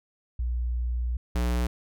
sine / square tone pair in turn, 60.2 / 60.2 Hz, B1 / B1, -44 / -44 cents, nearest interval unison, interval 0 cents, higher neither, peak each -25 / -24 dBFS, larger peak second, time 0.39-1.17 / 1.35-1.67 s, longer first, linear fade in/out 5 ms, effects none

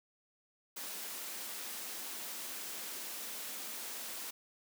white high-pass noise, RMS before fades -43 dBFS, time 0.76-4.31 s, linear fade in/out 10 ms, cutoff 180 Hz, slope 48 dB/octave, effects none

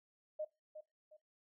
sine tone with echo, 615 Hz, D#5, 20 cents flat, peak -37 dBFS, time 0.39-0.45 s, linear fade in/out 10 ms, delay 360 ms, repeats 2, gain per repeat -10 dB, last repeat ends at 1.17 s, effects noise-tail reverb RT60 0.2 s tail -18 dB re dry

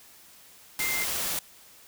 sine tone in noise, 2093 Hz, C7, in tune, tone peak -29 dBFS, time 0.8-1.04 s, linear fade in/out 2 ms, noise white, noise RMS -30 dBFS, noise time 0.79-1.39 s, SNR -2 dB, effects white hiss -53 dBFS RMS until 1.87 s

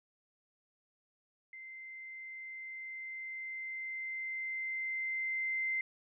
sine tone with level ramp, 2079 Hz, C7, 12 cents flat, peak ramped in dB -46 to -31 dBFS, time 1.53-5.81 s, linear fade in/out 2 ms, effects none

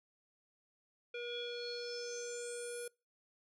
square tone with low-pass filter sweep, 480 Hz, B4, 49 cents flat, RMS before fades -43 dBFS, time 1.14-2.88 s, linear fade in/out 5 ms, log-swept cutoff 2800 to 11000 Hz, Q 7.7, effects noise-tail reverb RT60 0.3 s tail -26 dB re dry

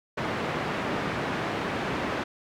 pink band-pass noise, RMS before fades -30 dBFS, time 0.17-2.24 s, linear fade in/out 10 ms, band 150 to 2200 Hz, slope 12 dB/octave, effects none

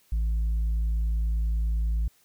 sine tone, 55 Hz, A1, in tune, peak -20 dBFS, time 0.12-2.08 s, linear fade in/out 5 ms, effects tanh soft clip ceiling -22 dBFS + white hiss -63 dBFS RMS until 2.24 s

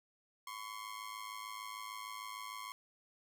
sawtooth ring-modulated tone, 1071 Hz, C6, 40 cents sharp, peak -37 dBFS, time 0.47-2.72 s, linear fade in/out 0 ms, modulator 53.3 Hz, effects none

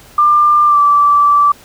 sine tone with pitch glide, 1194 to 1162 Hz, D6 to D6, +28 to -19 cents, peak -6 dBFS, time 0.18-1.52 s, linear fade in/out 5 ms, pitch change -47 cents, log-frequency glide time 0.66-0.79 s, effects pink hiss -41 dBFS RMS until 1.64 s

